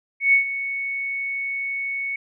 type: tone with ADSR envelope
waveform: sine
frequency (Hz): 2217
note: C#7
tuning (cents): 0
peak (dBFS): -11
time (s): 0.2-2.16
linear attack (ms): 130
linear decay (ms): 110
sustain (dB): -13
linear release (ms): 4
effects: none